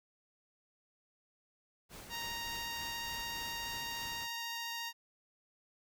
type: noise with tremolo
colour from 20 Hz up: pink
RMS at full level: -49 dBFS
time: 1.89-4.28 s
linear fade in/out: 50 ms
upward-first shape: triangle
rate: 3.4 Hz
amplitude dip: 35%
type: tone with vibrato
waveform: 10% pulse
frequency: 932.3 Hz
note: A#5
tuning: in tune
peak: -30 dBFS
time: 2.09-4.93 s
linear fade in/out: 50 ms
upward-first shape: sine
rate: 14 Hz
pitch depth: 8 cents each way
effects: none